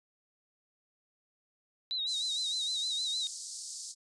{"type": "tone with vibrato", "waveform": "sine", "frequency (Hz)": 3891, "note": "B7", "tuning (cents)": -27, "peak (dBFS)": -31, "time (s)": [1.91, 3.27], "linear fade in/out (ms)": 0, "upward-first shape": "sine", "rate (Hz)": 6.5, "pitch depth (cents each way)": 81}
{"type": "band-pass noise", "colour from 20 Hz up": "white", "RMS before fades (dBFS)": -43, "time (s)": [2.06, 3.95], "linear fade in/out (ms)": 50, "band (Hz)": [4400, 8800], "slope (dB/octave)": 48}
{"effects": ["resampled to 24000 Hz"]}